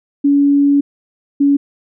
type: tone pair in turn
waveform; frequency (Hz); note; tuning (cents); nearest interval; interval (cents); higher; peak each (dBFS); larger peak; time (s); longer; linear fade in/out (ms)
sine; 283.5 / 282.4; C#4 / C#4; +39 / +32; unison; 7; first; -8; neither; 0.24-0.81 / 1.4-1.57; first; 10
effects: none